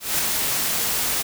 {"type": "noise with ADSR envelope", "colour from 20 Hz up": "white", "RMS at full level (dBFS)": -20, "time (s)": [0, 1.23], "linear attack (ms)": 190, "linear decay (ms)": 4, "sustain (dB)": -3, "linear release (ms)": 19, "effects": []}